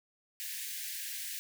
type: high-pass noise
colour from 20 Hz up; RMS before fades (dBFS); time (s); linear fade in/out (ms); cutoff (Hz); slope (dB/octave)
white; -40; 0.4-1.39; 0; 1600; 96
effects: none